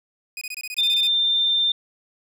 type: tone bursts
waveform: sawtooth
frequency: 2489 Hz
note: D#7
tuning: in tune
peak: -26 dBFS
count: 11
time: 0.37-1.073 s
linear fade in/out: 2 ms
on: 43 ms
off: 23 ms
type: tone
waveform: sine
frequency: 3591 Hz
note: A7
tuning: 35 cents sharp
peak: -17 dBFS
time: 0.78-1.72 s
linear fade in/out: 5 ms
effects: none